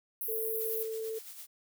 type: high-pass noise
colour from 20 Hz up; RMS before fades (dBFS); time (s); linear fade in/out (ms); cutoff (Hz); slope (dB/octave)
pink; -36; 0.21-0.83; 2; 11000; 96
type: tone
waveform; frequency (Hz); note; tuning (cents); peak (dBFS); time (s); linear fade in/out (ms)
sine; 444.7; A4; +18; -34; 0.28-1.19; 10
type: noise with tremolo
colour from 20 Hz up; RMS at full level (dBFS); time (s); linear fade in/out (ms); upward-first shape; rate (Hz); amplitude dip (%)
blue; -45; 0.59-1.47; 20; sine; 8.9; 50
effects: none